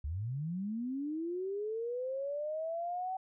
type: linear sweep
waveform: sine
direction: up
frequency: 65.9 to 762 Hz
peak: -34 dBFS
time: 0.04-3.17 s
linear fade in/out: 5 ms
effects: none